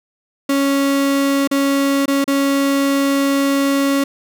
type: tone with dropouts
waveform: 35% pulse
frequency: 277.2 Hz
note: C#4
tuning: in tune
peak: -12 dBFS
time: 0.49-4.04 s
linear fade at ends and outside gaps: 5 ms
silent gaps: 1.475-1.512 / 2.058-2.079 / 2.243-2.277 s
effects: none